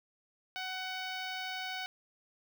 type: tone with notch filter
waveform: 10% pulse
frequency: 748 Hz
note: F#5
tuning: 19 cents sharp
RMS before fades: -39 dBFS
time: 0.56-1.86 s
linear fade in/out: 0 ms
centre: 11000 Hz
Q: 0.59
effects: none